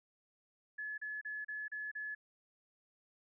sine tone bursts, 1710 Hz, A6, 50 cents flat, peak -39 dBFS, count 6, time 0.78-2.15 s, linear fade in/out 10 ms, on 200 ms, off 34 ms, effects none

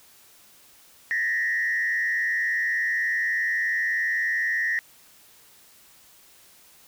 sine tone with frequency modulation, 1864 Hz, A#6, 1 cent flat, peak -21 dBFS, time 1.11-4.79 s, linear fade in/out 0 ms, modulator 99.8 Hz, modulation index 1, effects tanh soft clip ceiling -18 dBFS + white hiss -54 dBFS RMS until 6.87 s

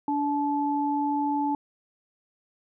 sine tone pair together, 289 / 866 Hz, D4 / A5, -28 / -28 cents, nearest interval octave + perfect fifth, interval 1900 cents, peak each -26 dBFS, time 0.08-1.55 s, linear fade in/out 2 ms, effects none

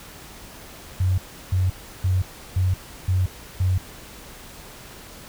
sine tone bursts, 92.5 Hz, F#2, in tune, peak -17 dBFS, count 6, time 1-3.78 s, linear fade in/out 5 ms, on 180 ms, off 340 ms, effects pink hiss -42 dBFS RMS until 5.28 s

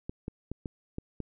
clicks, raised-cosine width 3 ms, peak -22 dBFS, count 6, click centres 0.095 / 0.281 / 0.516 / 0.658 / 0.984 / 1.203 s, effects none

